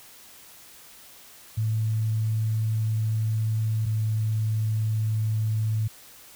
sine tone pair in turn, 110 / 109.18 Hz, A2 / A2, 0 / -13 cents, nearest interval unison, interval 13 cents, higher first, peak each -22 dBFS, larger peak neither, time 1.57-3.86 / 3.86-5.88 s, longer first, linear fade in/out 10 ms, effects white hiss -49 dBFS RMS until 6.35 s

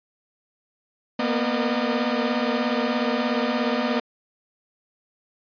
sawtooth tone cluster, 232.4 / 249.3 / 461.4 / 607 Hz, A#3 / B3 / A#4 / D#5, -5 / +16 / -18 / -43 cents, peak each -22 / -21 / -30 / -24 dBFS, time 1.19-4 s, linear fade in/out 5 ms, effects resampled to 11025 Hz

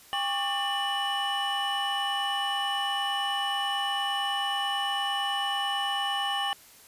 triangle tone cluster, 801 / 1111 / 1180 / 1789 / 2962 Hz, G5 / C#6 / D6 / A6 / F#7, +37 / +4 / +8 / +28 / +1 cents, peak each -29 / -34 / -38 / -33 / -29 dBFS, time 0.13-6.53 s, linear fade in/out 0 ms, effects white hiss -53 dBFS RMS until 6.87 s + resampled to 32000 Hz

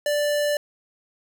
square tone, 587.3 Hz, D5, in tune, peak -21 dBFS, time 0.06-0.57 s, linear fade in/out 2 ms, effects none

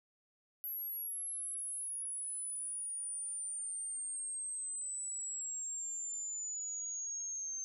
sine exponential sweep, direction down, 11720 to 6280 Hz, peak -38 dBFS, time 0.64-7.64 s, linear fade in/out 0 ms, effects none

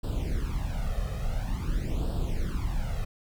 brown noise with flanger, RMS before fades -29 dBFS, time 0.03-3.05 s, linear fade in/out 10 ms, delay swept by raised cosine 0.23 to 1.63 ms, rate 0.48 Hz, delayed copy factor +0.85, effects none

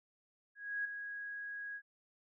sine tone with ADSR envelope, 1653 Hz, G#6, 9 cents flat, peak -33 dBFS, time 0.55-1.82 s, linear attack 300 ms, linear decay 5 ms, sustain -8 dB, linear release 65 ms, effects none

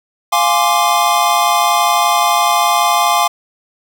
square chord, D half-diminished seventh, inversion first, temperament equal with one note detuned, 698.5 / 830.6 / 1049.5 / 1174.7 Hz, F5 / Ab5 / C6 / D6, 0 / 0 / +5 / 0 cents, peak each -17 dBFS, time 0.32-3.28 s, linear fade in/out 10 ms, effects none

